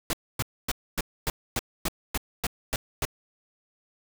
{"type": "noise bursts", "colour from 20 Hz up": "pink", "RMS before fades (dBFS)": -27, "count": 11, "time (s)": [0.1, 3.052], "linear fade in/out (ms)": 2, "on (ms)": 32, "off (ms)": 260, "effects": []}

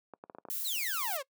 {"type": "clicks", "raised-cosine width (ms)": 1, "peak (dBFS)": -30, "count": 7, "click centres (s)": [0.137, 0.239, 0.298, 0.349, 0.385, 0.452, 0.486]}
{"type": "noise", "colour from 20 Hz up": "violet", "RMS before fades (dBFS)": -36, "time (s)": [0.5, 1.17], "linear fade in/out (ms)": 0}
{"type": "exponential sweep", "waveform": "sawtooth", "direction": "down", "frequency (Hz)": [4403, 512], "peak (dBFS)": -31, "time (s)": [0.64, 1.23], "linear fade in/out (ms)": 20}
{"effects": ["noise-tail reverb RT60 0.1 s tail -23 dB re dry", "high-pass 300 Hz 12 dB/octave"]}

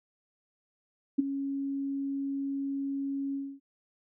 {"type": "tone with ADSR envelope", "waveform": "sine", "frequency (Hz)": 276.1, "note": "C#4", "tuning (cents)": -7, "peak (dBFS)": -18, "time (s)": [1.18, 3.6], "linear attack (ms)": 13, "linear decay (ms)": 15, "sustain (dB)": -12, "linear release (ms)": 260, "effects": []}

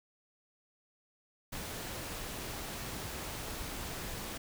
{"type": "noise", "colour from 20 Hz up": "pink", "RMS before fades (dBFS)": -41, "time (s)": [1.52, 4.38], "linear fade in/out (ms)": 10, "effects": []}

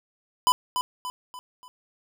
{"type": "tone with echo", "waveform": "square", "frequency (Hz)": 1000, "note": "B5", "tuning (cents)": 21, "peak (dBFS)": -17, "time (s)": [0.47, 0.52], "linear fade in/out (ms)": 0, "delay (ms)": 290, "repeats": 4, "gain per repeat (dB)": -7, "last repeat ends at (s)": 1.68, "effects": []}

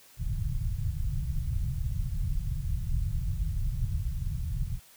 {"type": "low-pass noise", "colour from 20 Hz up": "pink", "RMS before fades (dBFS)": -30, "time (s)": [0.17, 4.8], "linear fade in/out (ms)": 50, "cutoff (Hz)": 150, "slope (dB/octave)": 48, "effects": ["white hiss -56 dBFS RMS until 4.96 s"]}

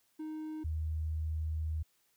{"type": "tone pair in turn", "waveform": ["triangle", "sine"], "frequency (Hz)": [311.1, 78.59], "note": ["D#4", "D#2"], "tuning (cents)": [0, 18], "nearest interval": "2 octaves", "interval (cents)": 2382, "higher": "first", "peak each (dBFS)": [-36, -32], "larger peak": "second", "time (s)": [[0.19, 0.64], [0.64, 1.83]], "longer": "second", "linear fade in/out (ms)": 10, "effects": ["white hiss -73 dBFS RMS until 2.16 s"]}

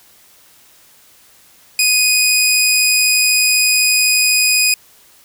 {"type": "tone", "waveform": "15% pulse", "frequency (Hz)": 2489, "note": "D#7", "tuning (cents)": 0, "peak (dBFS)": -4, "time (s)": [1.79, 4.74], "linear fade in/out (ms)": 2, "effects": ["white hiss -48 dBFS RMS until 5.24 s"]}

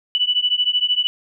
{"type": "beating tone pair", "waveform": "sine", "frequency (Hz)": [2960, 2973], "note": ["F#7", "F#7"], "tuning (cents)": [0, 8], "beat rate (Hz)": 13, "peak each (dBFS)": -19, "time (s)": [0.15, 1.07], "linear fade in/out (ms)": 0, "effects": []}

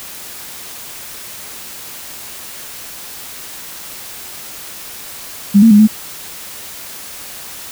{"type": "tone with pitch steps", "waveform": "sine", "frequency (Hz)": [201.8, 226.6, 207.3, 215.5], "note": ["G#3", "A#3", "G#3", "A3"], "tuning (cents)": [-49, -49, -3, -36], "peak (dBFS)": -3, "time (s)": [5.54, 5.876], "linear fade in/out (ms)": 20, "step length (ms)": 84, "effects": ["white hiss -31 dBFS RMS until 7.71 s"]}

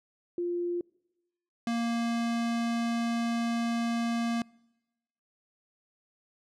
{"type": "tone pair in turn", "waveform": ["sine", "square"], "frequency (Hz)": [349.2, 233.1], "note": ["F4", "A#3"], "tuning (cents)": [0, 0], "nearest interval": "perfect fifth", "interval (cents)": 700, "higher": "first", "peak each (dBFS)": -28, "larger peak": "neither", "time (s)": [[0.38, 0.81], [1.67, 4.42]], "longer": "second", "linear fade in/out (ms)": 2, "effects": ["noise-tail reverb RT60 1.0 s tail -26 dB re dry", "low-pass 7000 Hz 12 dB/octave"]}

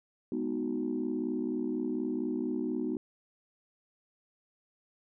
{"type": "chord", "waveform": "sine", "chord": "G# minor seventh", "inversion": "none", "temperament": "equal", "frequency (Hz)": [207.7, 246.9, 311.1, 370], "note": ["G#3", "B3", "D#4", "F#4"], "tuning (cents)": [0, 0, 0, 0], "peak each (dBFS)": [-39, -33, -34, -36], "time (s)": [0.32, 2.97], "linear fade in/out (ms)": 2, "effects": ["tanh soft clip ceiling -22 dBFS"]}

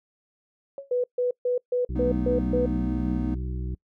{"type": "tone with exponential decay", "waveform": "sine", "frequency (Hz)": 553, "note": "C#5", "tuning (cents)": -4, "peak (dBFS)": -29, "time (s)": [0.78, 0.93], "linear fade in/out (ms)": 1, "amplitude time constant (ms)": 31}
{"type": "tone bursts", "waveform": "sine", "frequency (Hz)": 493.9, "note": "B4", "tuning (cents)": 0, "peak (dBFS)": -21, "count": 7, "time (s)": [0.91, 2.66], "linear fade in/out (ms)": 5, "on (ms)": 130, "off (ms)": 140}
{"type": "harmonic tone", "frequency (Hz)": 62.8, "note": "B1", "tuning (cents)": 30, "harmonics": [1, 2, 3, 5, 6], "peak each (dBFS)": [-29, -35, -39, -43, -45], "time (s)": [1.89, 3.75], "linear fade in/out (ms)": 5}
{"type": "chord", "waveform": "triangle", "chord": "B dominant seventh", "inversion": "second", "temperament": "just", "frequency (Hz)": [185.21, 222.2, 246.9, 308.7], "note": ["F#3", "A3", "B3", "D#4"], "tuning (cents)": [2, 17, 0, -14], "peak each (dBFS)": [-29, -31, -28, -29], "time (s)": [1.95, 3.35], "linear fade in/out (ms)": 10}
{"effects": ["noise-tail reverb RT60 0.1 s tail -25 dB re dry"]}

